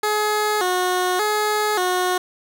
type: tone with vibrato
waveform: 15% pulse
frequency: 392.5 Hz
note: G4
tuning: 2 cents sharp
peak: -12 dBFS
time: 0.03-2.18 s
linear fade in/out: 5 ms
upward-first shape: square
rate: 0.86 Hz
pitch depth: 130 cents each way
effects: none